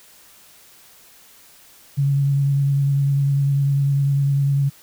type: tone with vibrato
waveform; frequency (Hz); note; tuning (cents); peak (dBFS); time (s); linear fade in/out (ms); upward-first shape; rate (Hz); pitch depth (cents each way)
sine; 139.7; C#3; +14; -15; 1.97-4.7; 20; sine; 10; 19
effects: white hiss -49 dBFS RMS until 4.82 s